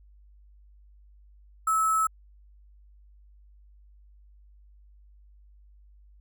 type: tone with sample-and-hold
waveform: sine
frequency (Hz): 1300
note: E6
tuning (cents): -24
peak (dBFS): -21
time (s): 1.67-2.07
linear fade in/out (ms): 5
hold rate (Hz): 8820
effects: added 50 Hz sine -52 dBFS peak until 6.2 s